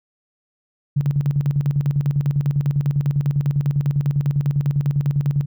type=tone with tremolo; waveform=sine; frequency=142.5 Hz; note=C#3; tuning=48 cents sharp; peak=-14 dBFS; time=0.96-5.46 s; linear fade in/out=10 ms; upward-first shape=square; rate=10 Hz; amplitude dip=65%; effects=none